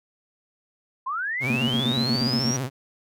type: linear sweep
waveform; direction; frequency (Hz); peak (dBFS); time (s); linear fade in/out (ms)
sine; up; 999 to 5830; -25; 1.06-2.57; 10
type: tone with vibrato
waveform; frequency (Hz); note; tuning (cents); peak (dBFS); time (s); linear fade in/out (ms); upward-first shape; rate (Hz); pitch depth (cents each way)
sawtooth; 130.3; C3; -7; -22; 1.4-2.7; 50; sine; 15; 120
type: tone with tremolo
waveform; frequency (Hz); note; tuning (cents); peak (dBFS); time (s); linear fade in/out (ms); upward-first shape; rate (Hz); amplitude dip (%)
sine; 233.1; A#3; 0; -22; 1.5-2.51; 2; square; 8.4; 80
effects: none